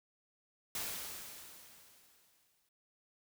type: noise with exponential decay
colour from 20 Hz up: white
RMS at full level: -38 dBFS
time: 0.75-2.69 s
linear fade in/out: 2 ms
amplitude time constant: 420 ms
effects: none